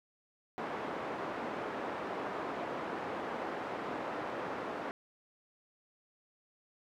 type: band-pass noise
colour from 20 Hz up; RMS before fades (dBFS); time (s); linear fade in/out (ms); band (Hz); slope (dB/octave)
pink; -39; 0.58-4.91; 0; 340 to 1300; 12
effects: none